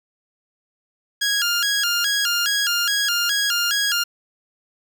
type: tone with vibrato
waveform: 15% pulse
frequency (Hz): 1524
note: G6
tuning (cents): -49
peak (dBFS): -12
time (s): 1.21-4.04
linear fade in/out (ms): 10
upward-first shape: square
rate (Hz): 2.4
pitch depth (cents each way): 140
effects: none